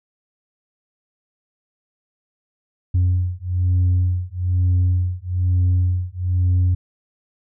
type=beating tone pair; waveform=sine; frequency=89.8 / 90.9 Hz; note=F2 / F#2; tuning=+49 / -30 cents; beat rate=1.1 Hz; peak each=-17 dBFS; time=2.94-6.75 s; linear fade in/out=10 ms; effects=tanh soft clip ceiling -12 dBFS